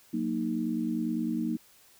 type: chord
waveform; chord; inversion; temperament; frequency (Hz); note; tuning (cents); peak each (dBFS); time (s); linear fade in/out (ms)
sine; D# minor; first; equal with one note detuned; 183.19 / 233.1 / 311.1; F#3 / A#3 / D#4; -17 / 0 / 0; -35 / -30 / -32; 0.13-1.57; 10
effects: white hiss -59 dBFS RMS until 1.99 s